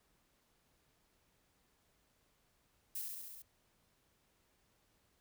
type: noise with echo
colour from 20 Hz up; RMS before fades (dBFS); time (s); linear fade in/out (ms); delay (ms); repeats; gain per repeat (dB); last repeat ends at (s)
violet; -41; 2.95-3.02; 5; 67; 6; -2; 3.422
effects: pink hiss -75 dBFS RMS until 5.2 s